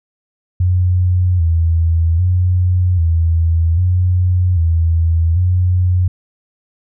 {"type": "tone with vibrato", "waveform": "sine", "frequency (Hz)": 86.4, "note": "F2", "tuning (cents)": -18, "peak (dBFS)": -10, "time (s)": [0.6, 6.08], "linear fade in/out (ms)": 5, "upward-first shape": "square", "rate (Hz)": 0.63, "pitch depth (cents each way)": 79, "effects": []}